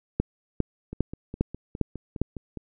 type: two click trains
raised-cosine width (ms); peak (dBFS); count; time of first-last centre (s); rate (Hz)
3; -9 / -22; 6 / 9; 0.2-2.216 / 0.93-2.573; 2.48 / 4.87
effects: none